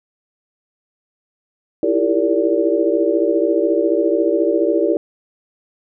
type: tone cluster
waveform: sine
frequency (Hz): 325.4 / 339.7 / 395.7 / 459.8 / 577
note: E4 / F4 / G4 / A#4 / D5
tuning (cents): -22 / -48 / +16 / -24 / -31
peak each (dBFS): -20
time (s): 1.83-4.97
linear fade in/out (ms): 2
effects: none